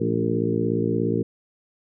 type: harmonic tone with a mistuned harmonic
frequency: 57 Hz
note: A#1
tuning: 38 cents flat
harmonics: 2 / 3 / 4 / 5 / 6 / 7 / 8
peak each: -28 / -28 / -28 / -28 / -28 / -28 / -28 dBFS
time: 0-1.23 s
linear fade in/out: 10 ms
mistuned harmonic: 4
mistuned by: -54 cents
effects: none